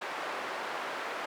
white band-pass noise, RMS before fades -37 dBFS, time 0.01-1.26 s, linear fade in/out 10 ms, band 460 to 1400 Hz, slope 12 dB/octave, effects none

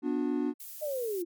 triangle chord, B minor, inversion none, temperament equal with one note detuned, 246.9 / 293.7 / 361.1 Hz, B3 / D4 / F#4, 0 / 0 / -42 cents, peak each -30 / -28 / -32 dBFS, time 0.02-0.54 s, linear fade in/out 50 ms
violet noise, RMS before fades -43 dBFS, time 0.6-1.22 s, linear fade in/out 2 ms
sine linear sweep, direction down, 622.3 to 329.6 Hz, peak -30 dBFS, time 0.81-1.25 s, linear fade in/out 20 ms
effects MP3 96 kbps

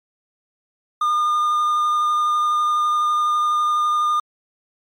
triangle tone with vibrato, 1213 Hz, D#6, 44 cents flat, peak -14 dBFS, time 1.01-4.2 s, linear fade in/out 5 ms, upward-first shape sine, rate 12 Hz, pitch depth 10 cents each way, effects MP3 96 kbps

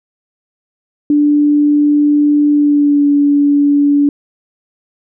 sine tone with pitch glide, 293.7 to 287.3 Hz, D4 to D4, 0 to -38 cents, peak -7 dBFS, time 1.1-4.09 s, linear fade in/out 2 ms, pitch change -38 cents, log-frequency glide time 2.51-3.07 s, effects none

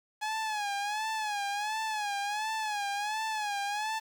sawtooth tone with vibrato, 841 Hz, G#5, 22 cents sharp, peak -27 dBFS, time 0.21-4 s, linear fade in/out 20 ms, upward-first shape sine, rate 1.4 Hz, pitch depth 84 cents each way, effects low-pass 8000 Hz 12 dB/octave + 9-bit

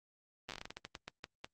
slowing click train, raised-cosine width 0.2 ms, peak -25 dBFS, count 16, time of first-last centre 0.49-1.445 s, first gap 8 ms, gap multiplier 1.26, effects Opus 32 kbps

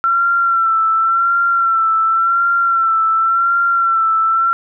sine tone with vibrato, 1352 Hz, E6, 43 cents sharp, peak -11 dBFS, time 0.04-4.53 s, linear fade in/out 0 ms, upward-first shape sine, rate 0.91 Hz, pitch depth 39 cents each way, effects none

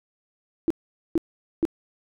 sine tone bursts, 329.6 Hz, E4, in tune, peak -17 dBFS, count 3, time 0.68-1.652 s, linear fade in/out 0 ms, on 24 ms, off 450 ms, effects none

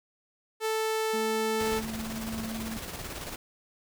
sawtooth tone, 440 Hz, A4, in tune, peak -23 dBFS, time 0.6-1.82 s, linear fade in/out 50 ms
triangle tone with pitch glide, 220.7 to 222.9 Hz, A3 to A3, +5 to +23 cents, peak -32 dBFS, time 1.13-2.78 s, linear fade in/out 10 ms, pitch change +18 cents, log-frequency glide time 1.6-2.27 s
pink noise with tremolo, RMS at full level -37 dBFS, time 1.6-3.36 s, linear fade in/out 2 ms, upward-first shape square, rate 18 Hz, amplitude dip 40%
effects none

